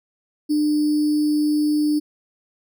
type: tone with sample-and-hold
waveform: sine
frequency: 299.7 Hz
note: D4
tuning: 35 cents sharp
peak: -16 dBFS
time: 0.49-2 s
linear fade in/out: 20 ms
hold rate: 4900 Hz
effects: none